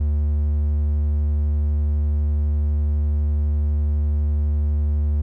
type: tone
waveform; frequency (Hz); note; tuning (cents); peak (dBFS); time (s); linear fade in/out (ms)
triangle; 74; D2; +14; -15; 0-5.22; 10
effects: none